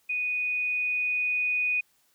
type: tone with level ramp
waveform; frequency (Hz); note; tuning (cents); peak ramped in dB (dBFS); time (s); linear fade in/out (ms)
sine; 2480; D#7; -6; -26 to -23; 0.09-1.81; 10
effects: white hiss -67 dBFS RMS until 2.14 s